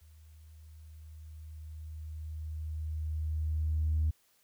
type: tone with level ramp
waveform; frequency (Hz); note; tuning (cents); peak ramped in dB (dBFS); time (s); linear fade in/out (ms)
sine; 77.78; D#2; 0; -54 to -24; 0.01-4.11; 10
effects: tanh soft clip ceiling -22 dBFS + white hiss -69 dBFS RMS until 4.43 s